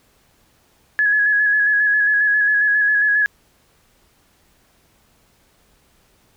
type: tone with vibrato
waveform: sine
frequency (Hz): 1686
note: G#6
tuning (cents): +26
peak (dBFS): -13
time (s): 0.99-3.26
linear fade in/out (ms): 0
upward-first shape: square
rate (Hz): 7.4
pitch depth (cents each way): 24
effects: pink hiss -58 dBFS RMS until 6.36 s